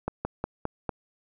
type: slowing click train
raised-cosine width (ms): 1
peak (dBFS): -14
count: 5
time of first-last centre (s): 0.08-0.892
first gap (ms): 170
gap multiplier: 1.12
effects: none